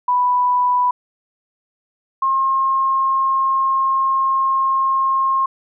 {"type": "tone pair in turn", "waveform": "sine", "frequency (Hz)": [989, 1070.6], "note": ["B5", "C6"], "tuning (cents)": [2, 39], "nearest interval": "minor second", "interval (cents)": 137, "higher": "second", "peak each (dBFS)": [-13, -14], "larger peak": "first", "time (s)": [[0.08, 0.91], [2.22, 5.46]], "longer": "second", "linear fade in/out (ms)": 5, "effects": []}